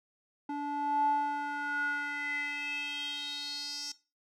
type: tone with band-pass filter sweep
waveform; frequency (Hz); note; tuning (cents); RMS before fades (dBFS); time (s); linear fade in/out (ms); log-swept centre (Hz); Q
square; 289.2; D4; -27; -34; 0.49-3.92; 5; 600 to 5600; 6.2
effects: noise-tail reverb RT60 0.3 s tail -18 dB re dry